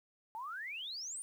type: exponential sweep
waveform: sine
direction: up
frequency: 850 to 9370 Hz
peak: -40 dBFS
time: 0.35-1.22 s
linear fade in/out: 0 ms
effects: 11-bit